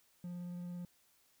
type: tone with vibrato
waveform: triangle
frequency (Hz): 176.3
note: F3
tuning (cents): +17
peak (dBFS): -39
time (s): 0.24-0.85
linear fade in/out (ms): 2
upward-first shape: sine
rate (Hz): 18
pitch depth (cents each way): 10
effects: white hiss -71 dBFS RMS until 1.4 s